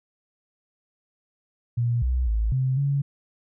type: tone with pitch steps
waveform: sine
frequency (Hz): 119 / 62.8 / 54.6 / 130.6 / 140.4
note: A#2 / B1 / A1 / C3 / C#3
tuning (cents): +36 / +30 / -13 / -3 / +22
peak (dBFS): -20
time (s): 1.77-3.02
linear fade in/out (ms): 10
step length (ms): 250
effects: none